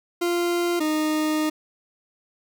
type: tone pair in turn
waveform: 40% pulse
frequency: 347.3 / 308.3 Hz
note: F4 / D#4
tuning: -10 / -16 cents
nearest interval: major second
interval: 206 cents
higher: first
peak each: -20 dBFS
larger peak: neither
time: 0.21-0.8 / 0.8-1.5 s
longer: second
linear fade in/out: 10 ms
effects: none